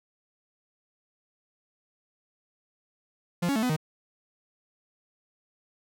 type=tone with pitch steps; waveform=45% pulse; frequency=174.2 / 279 / 219.3 / 250.9 / 155.2 Hz; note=F3 / C#4 / A3 / B3 / D#3; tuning=-4 / +11 / -6 / +28 / -4 cents; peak=-24 dBFS; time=3.42-3.765 s; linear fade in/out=10 ms; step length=69 ms; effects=none